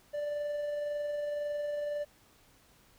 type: tone with amplitude modulation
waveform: triangle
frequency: 587.3 Hz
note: D5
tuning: in tune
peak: -29 dBFS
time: 0.13-2.05 s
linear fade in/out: 20 ms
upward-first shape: sine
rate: 21.9 Hz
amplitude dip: 25%
effects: pink hiss -63 dBFS RMS until 2.98 s